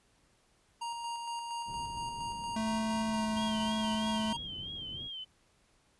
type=tone with tremolo; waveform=square; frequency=937 Hz; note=A#5; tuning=9 cents sharp; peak=-36 dBFS; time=0.81-4.37 s; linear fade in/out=10 ms; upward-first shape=square; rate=4.3 Hz; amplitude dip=30%
type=low-pass noise; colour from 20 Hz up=white; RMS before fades=-49 dBFS; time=1.65-5.1 s; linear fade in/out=50 ms; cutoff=190 Hz; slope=12 dB/octave
type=tone with pitch glide; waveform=square; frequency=220 to 217.5 Hz; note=A3 to A3; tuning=0 to -20 cents; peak=-32 dBFS; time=2.56-4.33 s; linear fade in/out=5 ms; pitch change=-20 cents; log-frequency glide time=3.08-3.2 s
type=tone with vibrato; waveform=sine; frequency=3164 Hz; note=G7; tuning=15 cents sharp; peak=-39 dBFS; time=3.36-5.25 s; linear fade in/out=20 ms; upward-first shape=sine; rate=3.1 Hz; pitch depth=73 cents each way
effects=pink hiss -69 dBFS RMS until 5.99 s + resampled to 24000 Hz